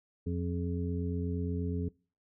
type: harmonic tone with a mistuned harmonic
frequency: 88.4 Hz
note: F2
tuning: 22 cents sharp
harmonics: 1 / 2 / 3 / 5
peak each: -33 / -36 / -38 / -40 dBFS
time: 0.26-1.89 s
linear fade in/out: 10 ms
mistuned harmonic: 5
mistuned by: -72 cents
effects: noise-tail reverb RT60 0.4 s tail -25 dB re dry